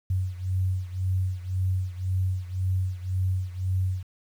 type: beating tone pair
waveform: sine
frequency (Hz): 92.5 / 94.4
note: F#2 / F#2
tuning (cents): 0 / +35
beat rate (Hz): 1.9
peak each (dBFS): -26 / -29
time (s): 0.1-4.03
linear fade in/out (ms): 5
effects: 9-bit